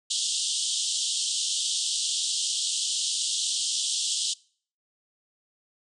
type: band-pass noise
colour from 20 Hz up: pink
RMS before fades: -28 dBFS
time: 0.1-4.34 s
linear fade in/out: 10 ms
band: 3000 to 9100 Hz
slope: 96 dB/octave
effects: noise-tail reverb RT60 0.5 s tail -24 dB re dry